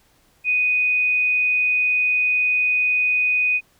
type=tone; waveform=sine; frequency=2489 Hz; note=D#7; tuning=in tune; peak=-16 dBFS; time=0.44-3.61 s; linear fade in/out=50 ms; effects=pink hiss -59 dBFS RMS until 3.79 s